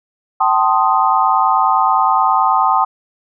sine chord, A half-diminished seventh, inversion third, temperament equal with one note detuned, 770.5 / 880 / 1046.5 / 1244.5 Hz, G5 / A5 / C6 / Eb6, -30 / 0 / 0 / 0 cents, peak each -16 dBFS, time 0.4-2.85 s, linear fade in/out 10 ms, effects none

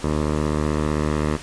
10% pulse tone with low-pass filter sweep, 75.7 Hz, D#2, 47 cents flat, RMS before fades -22 dBFS, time 0.03-1.37 s, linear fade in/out 10 ms, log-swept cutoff 1100 to 1900 Hz, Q 0.93, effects pink hiss -37 dBFS RMS until 1.42 s + resampled to 22050 Hz

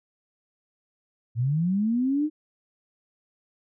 sine linear sweep, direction up, 110 to 312 Hz, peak -21 dBFS, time 1.35-2.3 s, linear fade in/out 50 ms, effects none

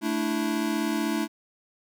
square chord, A suspended fourth, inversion none, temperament equal, 220 / 293.7 / 329.6 Hz, A3 / D4 / E4, 0 / 0 / 0 cents, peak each -30 dBFS, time 0.01-1.28 s, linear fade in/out 50 ms, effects none

